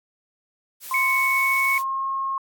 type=noise; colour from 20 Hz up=blue; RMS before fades=-35 dBFS; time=0.8-1.84 s; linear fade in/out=50 ms
type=tone with pitch glide; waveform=sine; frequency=1045 to 1078.7 Hz; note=C6 to C#6; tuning=-2 to -48 cents; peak=-23 dBFS; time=0.91-2.38 s; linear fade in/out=2 ms; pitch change=+54 cents; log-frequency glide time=1.07-2.08 s
type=tone; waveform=sine; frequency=2217 Hz; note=C#7; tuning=in tune; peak=-19 dBFS; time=0.94-1.78 s; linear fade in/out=2 ms
effects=AAC 64 kbps